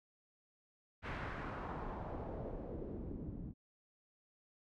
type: noise with low-pass filter sweep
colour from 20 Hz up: pink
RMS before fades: -44 dBFS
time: 1.02-3.54 s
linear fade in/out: 50 ms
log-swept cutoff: 2100 to 220 Hz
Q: 1.5
effects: none